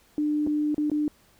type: tone with dropouts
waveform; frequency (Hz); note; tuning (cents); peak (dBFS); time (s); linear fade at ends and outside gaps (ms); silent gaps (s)
sine; 299.1; D4; +32; -22; 0.18-1.08; 1; 0.466-0.472 / 0.745-0.78 / 0.899-0.916
effects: pink hiss -60 dBFS RMS until 1.39 s